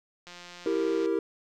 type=click train; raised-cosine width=0.2 ms; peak=-28 dBFS; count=140; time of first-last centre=0.27-1.06 s; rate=176 Hz
type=chord; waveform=triangle; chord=E diminished; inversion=none; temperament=equal with one note detuned; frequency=329.6 / 392 / 464.6 Hz; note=E4 / G4 / Bb4; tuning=0 / 0 / -6 cents; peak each=-27 dBFS; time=0.66-1.19 s; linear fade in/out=2 ms
effects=none